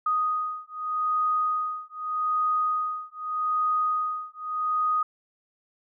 sine beating tone pair, 1244.5 / 1245.32 Hz, D#6 / D#6, 0 / +1 cents, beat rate 0.82 Hz, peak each -27 dBFS, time 0.06-5.03 s, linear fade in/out 5 ms, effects none

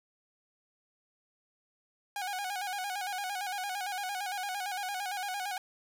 sawtooth tone with vibrato, 775 Hz, G5, 20 cents flat, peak -30 dBFS, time 2.16-5.58 s, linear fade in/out 2 ms, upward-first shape square, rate 8.8 Hz, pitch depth 83 cents each way, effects none

